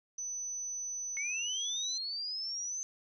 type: tone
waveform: sine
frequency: 6000 Hz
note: F#8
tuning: 23 cents sharp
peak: -36 dBFS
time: 0.18-1.98 s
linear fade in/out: 5 ms
type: linear sweep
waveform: sine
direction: up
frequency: 2166 to 6272 Hz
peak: -35 dBFS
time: 1.17-2.83 s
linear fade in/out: 0 ms
effects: none